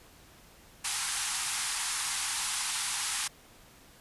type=band-pass noise; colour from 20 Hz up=white; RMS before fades=-33 dBFS; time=0.84-3.28 s; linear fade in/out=10 ms; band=770 to 11000 Hz; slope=96 dB/octave; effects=pink hiss -56 dBFS RMS until 4 s + resampled to 32000 Hz